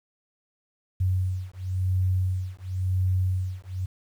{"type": "beating tone pair", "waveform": "sine", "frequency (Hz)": [92.3, 93.25], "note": ["F#2", "F#2"], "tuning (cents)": [-4, 14], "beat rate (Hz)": 0.95, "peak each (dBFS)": [-26, -26], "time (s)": [1, 3.86], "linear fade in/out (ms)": 10, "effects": ["9-bit"]}